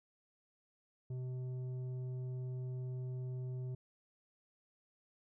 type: tone with tanh clipping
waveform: sine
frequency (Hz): 127.3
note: C3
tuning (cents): -47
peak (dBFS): -40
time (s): 1.1-3.75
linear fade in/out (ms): 5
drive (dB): 8
effects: none